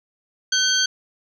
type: tone cluster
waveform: sine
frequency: 1518 / 3223 / 4497 / 6190 Hz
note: F#6 / G7 / C#8 / G8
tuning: +44 / +47 / +24 / -23 cents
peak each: -22 dBFS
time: 0.52-0.86 s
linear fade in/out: 5 ms
effects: tanh soft clip ceiling -7 dBFS

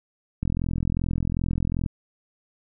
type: click train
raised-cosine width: 5 ms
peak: -13 dBFS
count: 62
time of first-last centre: 0.43-1.862 s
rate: 42.6 Hz
effects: none

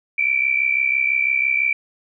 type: tone pair together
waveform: sine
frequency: 2300 / 2366 Hz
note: D7 / D7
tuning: -37 / +12 cents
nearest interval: unison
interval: 49 cents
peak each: -19 dBFS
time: 0.18-1.73 s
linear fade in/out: 5 ms
effects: none

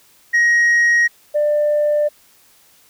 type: tone pair in turn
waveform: sine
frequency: 1886 / 594.1 Hz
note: A#6 / D5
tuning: +20 / +20 cents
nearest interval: octave + minor sixth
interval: 2000 cents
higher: first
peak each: -8 / -12 dBFS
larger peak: first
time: 0.33-1.08 / 1.34-2.09 s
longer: neither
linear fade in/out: 20 ms
effects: tanh soft clip ceiling -10 dBFS + white hiss -52 dBFS RMS until 2.89 s

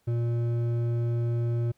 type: tone with hard clipping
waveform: triangle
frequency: 118 Hz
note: A#2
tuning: 22 cents sharp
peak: -26 dBFS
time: 0.07-1.72 s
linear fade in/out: 10 ms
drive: 12 dB
effects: pink hiss -70 dBFS RMS until 1.77 s

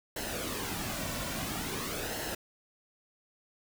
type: noise with flanger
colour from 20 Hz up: pink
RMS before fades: -36 dBFS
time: 0.16-2.35 s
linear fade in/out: 5 ms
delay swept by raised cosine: 0.84 to 2.44 ms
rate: 0.49 Hz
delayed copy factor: -0.55
effects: none

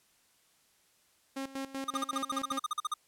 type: tone with tremolo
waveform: sawtooth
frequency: 270 Hz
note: C#4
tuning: 45 cents flat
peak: -31 dBFS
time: 1.36-2.59 s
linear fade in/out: 10 ms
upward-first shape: square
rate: 5.2 Hz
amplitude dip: 80%
type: tone bursts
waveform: square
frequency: 1223 Hz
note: D#6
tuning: 30 cents flat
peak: -30 dBFS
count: 16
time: 1.88-2.94 s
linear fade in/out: 5 ms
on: 25 ms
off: 44 ms
effects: white hiss -68 dBFS RMS until 3.07 s + low-pass 12000 Hz 12 dB/octave

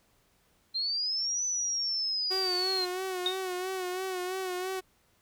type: linear two-way sweep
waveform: sine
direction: up then down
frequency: 4117 to 6030 to 4117 Hz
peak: -28 dBFS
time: 0.74-2.86 s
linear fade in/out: 20 ms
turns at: 1.45 s
type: tone with vibrato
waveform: sawtooth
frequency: 370 Hz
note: F#4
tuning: in tune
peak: -28 dBFS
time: 2.3-4.81 s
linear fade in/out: 20 ms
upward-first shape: sine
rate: 3 Hz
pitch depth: 49 cents each way
type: tone with exponential decay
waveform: sine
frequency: 3700 Hz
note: A#7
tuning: 14 cents flat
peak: -23 dBFS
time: 3.26-3.44 s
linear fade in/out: 1 ms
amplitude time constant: 37 ms
effects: pink hiss -68 dBFS RMS until 5.21 s

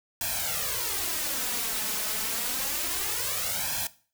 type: noise with flanger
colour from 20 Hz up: white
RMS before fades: -30 dBFS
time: 0.21-3.87 s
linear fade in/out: 2 ms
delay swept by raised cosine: 1.2 to 4.7 ms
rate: 0.28 Hz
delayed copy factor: +0.85
effects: noise-tail reverb RT60 0.4 s tail -18 dB re dry

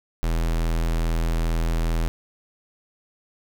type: tone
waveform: square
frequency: 41.2 Hz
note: E1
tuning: in tune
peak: -21 dBFS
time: 0.23-2.08 s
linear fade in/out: 0 ms
effects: none

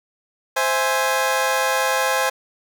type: chord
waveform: 20% pulse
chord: C augmented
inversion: none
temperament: equal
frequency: 523.3 / 659.3 / 830.6 Hz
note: C5 / E5 / G#5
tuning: 0 / 0 / 0 cents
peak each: -16 / -21 / -17 dBFS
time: 0.56-2.3 s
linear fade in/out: 10 ms
effects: none

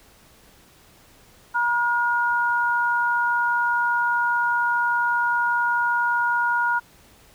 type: tone pair together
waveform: sine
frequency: 956 / 1431 Hz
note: A#5 / F6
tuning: +43 / +42 cents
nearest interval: perfect fifth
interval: 699 cents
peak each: -22 / -21 dBFS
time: 1.54-6.8 s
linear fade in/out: 20 ms
effects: pink hiss -53 dBFS RMS until 7.34 s

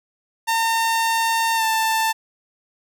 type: tone with pitch glide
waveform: sawtooth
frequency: 909 to 888.8 Hz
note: A#5 to A5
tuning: -44 to +17 cents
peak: -14 dBFS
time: 0.47-2.13 s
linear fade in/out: 20 ms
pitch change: -39 cents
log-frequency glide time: 1.56-1.63 s
effects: none

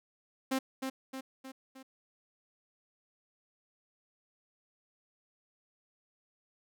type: tone with echo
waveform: sawtooth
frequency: 264.5 Hz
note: C4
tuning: 19 cents sharp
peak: -25 dBFS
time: 0.51-0.59 s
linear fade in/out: 10 ms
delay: 310 ms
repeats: 4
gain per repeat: -5 dB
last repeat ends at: 1.83 s
effects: none

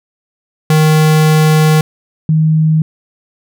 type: tone pair in turn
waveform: square / sine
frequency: 155.5 / 157.31 Hz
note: D#3 / D#3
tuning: -1 / +19 cents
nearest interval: unison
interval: 20 cents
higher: second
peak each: -7 dBFS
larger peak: neither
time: 0.7-1.81 / 2.29-2.82 s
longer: first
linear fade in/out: 2 ms
effects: none

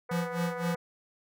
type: harmonic tone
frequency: 246.9 Hz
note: B3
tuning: in tune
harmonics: 2 / 3 / 4 / 5 / 6 / 7 / 8 / 9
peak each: -36 / -43 / -44 / -44 / -44 / -50 / -50 / -53 dBFS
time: 0.09-0.76 s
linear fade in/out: 10 ms
type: tone with tremolo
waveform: square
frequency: 172.5 Hz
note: F3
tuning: 21 cents flat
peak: -28 dBFS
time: 0.11-0.75 s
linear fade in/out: 5 ms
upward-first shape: sine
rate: 3.9 Hz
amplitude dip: 90%
effects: none

